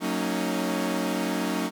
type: chord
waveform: sawtooth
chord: D# minor seventh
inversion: first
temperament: equal with one note detuned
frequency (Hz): 185 / 228.5 / 277.2 / 311.1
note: F#3 / A#3 / C#4 / D#4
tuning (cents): 0 / -34 / 0 / 0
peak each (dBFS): -27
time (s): 0-1.71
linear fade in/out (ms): 50
effects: none